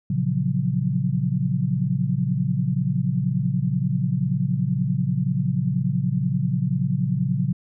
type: chord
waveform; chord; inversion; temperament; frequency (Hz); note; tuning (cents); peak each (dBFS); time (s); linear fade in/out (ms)
sine; Gb major seventh; first; equal; 116.54 / 138.59 / 174.61 / 185; Bb2 / Db3 / F3 / Gb3; 0 / 0 / 0 / 0; -27 / -23 / -26 / -26; 0.1-7.53; 5
effects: none